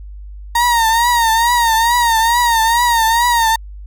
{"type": "tone with vibrato", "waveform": "35% pulse", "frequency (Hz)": 930, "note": "A#5", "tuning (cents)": -4, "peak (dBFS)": -9, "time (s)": [0.55, 3.56], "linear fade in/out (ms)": 5, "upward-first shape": "triangle", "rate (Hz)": 2.3, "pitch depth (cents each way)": 90, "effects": ["added 50 Hz sine -29 dBFS peak until 3.86 s"]}